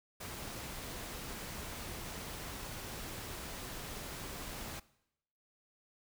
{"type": "noise", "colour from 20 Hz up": "pink", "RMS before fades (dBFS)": -44, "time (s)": [0.2, 4.8], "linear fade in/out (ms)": 10, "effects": ["noise-tail reverb RT60 0.8 s tail -20 dB re dry"]}